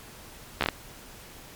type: slowing click train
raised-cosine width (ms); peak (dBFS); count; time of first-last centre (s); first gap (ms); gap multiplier
0.3; -7; 5; 0.61-0.687; 13; 1.27
effects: pink hiss -47 dBFS RMS until 1.55 s + MP3 96 kbps